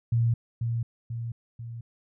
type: tone with echo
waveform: sine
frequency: 116.54 Hz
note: A#2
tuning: in tune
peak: -20 dBFS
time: 0.12-0.34 s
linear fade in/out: 5 ms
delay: 490 ms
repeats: 3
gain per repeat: -5 dB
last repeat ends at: 1.81 s
effects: none